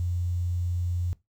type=tone with quantisation; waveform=sine; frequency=88 Hz; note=F2; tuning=14 cents sharp; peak=-25 dBFS; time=0-1.13 s; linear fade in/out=0 ms; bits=9; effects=noise-tail reverb RT60 0.2 s tail -19 dB re dry